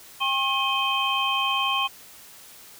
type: tone cluster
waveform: sine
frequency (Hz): 799 / 1081 / 2521 / 3134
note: G5 / C#6 / D#7 / G7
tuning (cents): +33 / -44 / +22 / -1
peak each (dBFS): -31 / -25 / -28 / -26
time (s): 0.2-1.88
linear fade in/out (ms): 20
effects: white hiss -47 dBFS RMS until 2.79 s